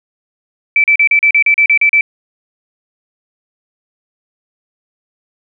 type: tone bursts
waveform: sine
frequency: 2321 Hz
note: D7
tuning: 21 cents flat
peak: -6 dBFS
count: 11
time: 0.76-2.01 s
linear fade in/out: 2 ms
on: 80 ms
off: 37 ms
effects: none